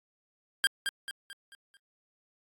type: tone with echo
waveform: 25% pulse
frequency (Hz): 1600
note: G6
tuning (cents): +35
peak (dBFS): -18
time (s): 0.64-0.67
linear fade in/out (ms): 0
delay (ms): 220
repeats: 5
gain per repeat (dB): -7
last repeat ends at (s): 1.77
effects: AAC 48 kbps